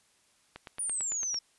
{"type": "click train", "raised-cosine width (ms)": 0.3, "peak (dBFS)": -26, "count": 8, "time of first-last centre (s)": [0.56, 1.344], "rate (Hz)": 8.93}
{"type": "exponential sweep", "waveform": "sine", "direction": "down", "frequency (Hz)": [9680, 5410], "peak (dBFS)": -30, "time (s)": [0.79, 1.39], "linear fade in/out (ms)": 5}
{"effects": ["white hiss -67 dBFS RMS until 1.58 s", "resampled to 24000 Hz"]}